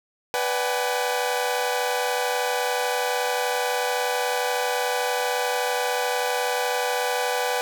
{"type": "chord", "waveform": "sawtooth", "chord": "G# half-diminished seventh", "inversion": "first", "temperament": "equal with one note detuned", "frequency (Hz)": [493.9, 587.3, 759, 830.6], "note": ["B4", "D5", "F#5", "G#5"], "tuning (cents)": [0, 0, 44, 0], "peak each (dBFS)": [-22, -28, -24, -26], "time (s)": [0.34, 7.61], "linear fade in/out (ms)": 0, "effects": []}